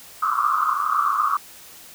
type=band-pass noise; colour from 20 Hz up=white; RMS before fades=-21 dBFS; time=0.22-1.37 s; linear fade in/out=5 ms; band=1100 to 1300 Hz; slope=96 dB/octave; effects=white hiss -44 dBFS RMS until 1.94 s